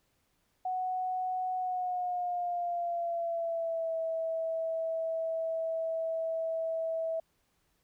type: tone with pitch glide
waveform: sine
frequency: 740 to 651.7 Hz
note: F#5 to E5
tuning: 0 to -20 cents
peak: -30 dBFS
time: 0.65-7.2 s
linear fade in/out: 5 ms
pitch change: -220 cents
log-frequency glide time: 1.56-3.96 s
effects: pink hiss -74 dBFS RMS until 7.83 s